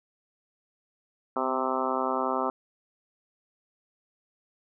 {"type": "harmonic tone with a mistuned harmonic", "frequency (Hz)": 130.81, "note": "C3", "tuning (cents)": 0, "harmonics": [2, 3, 4, 5, 6, 7, 8, 9, 10], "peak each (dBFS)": [-34, -34, -34, -34, -34, -34, -34, -34, -34], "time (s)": [1.36, 2.5], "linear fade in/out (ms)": 2, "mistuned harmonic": 2, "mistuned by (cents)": -21, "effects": []}